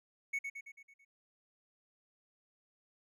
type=tone with echo; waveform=triangle; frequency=2217 Hz; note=C#7; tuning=in tune; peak=-31 dBFS; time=0.33-0.39 s; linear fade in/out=10 ms; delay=110 ms; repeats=6; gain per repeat=-5 dB; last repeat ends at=1.05 s; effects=none